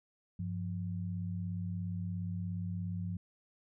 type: tone pair together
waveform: sine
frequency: 98 / 175.06 Hz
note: G2 / F3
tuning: 0 / +4 cents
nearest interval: minor seventh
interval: 1004 cents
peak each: -37 / -38 dBFS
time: 0.39-3.17 s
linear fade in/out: 5 ms
effects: none